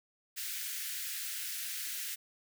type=high-pass noise; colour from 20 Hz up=white; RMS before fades=-39 dBFS; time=0.36-2.16 s; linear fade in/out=20 ms; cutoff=1500 Hz; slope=48 dB/octave; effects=none